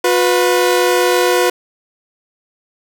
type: tone pair together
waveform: sawtooth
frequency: 359 / 493.9 Hz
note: F4 / B4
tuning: +48 / 0 cents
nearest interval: tritone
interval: 552 cents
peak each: -10 dBFS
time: 0.04-1.5 s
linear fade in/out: 5 ms
effects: none